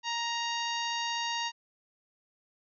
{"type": "harmonic tone with a mistuned harmonic", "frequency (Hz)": 936, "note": "A#5", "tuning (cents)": 7, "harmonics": [1, 2, 3, 4, 5, 6, 7], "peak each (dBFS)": [-34, -38, -37, -39, -40, -44, -45], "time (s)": [0.03, 1.52], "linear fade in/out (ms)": 50, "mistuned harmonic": 5, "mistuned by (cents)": -18, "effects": []}